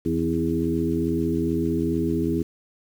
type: harmonic tone with a mistuned harmonic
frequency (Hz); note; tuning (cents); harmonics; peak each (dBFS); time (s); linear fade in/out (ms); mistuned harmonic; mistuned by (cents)
82.41; E2; 0; 1 / 2 / 3 / 4 / 5; -31 / -28 / -26 / -25 / -29; 0.05-2.43; 10; 3; +47
effects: 8-bit